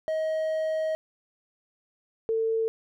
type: tone pair in turn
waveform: triangle / sine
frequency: 632 / 448.2 Hz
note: D#5 / A4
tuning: +27 / +32 cents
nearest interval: tritone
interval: 595 cents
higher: first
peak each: -23 dBFS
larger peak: neither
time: 0.08-0.95 / 2.29-2.68 s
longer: first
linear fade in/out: 0 ms
effects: none